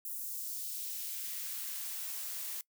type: noise with high-pass filter sweep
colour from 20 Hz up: blue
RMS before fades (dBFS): -40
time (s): 0.05-2.61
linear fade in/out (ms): 2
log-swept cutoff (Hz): 10000 to 250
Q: 0.85
effects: noise-tail reverb RT60 0.1 s tail -22 dB re dry